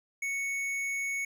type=tone with tanh clipping; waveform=triangle; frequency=2217 Hz; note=C#7; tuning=in tune; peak=-32 dBFS; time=0.22-1.25 s; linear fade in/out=5 ms; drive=16 dB; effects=none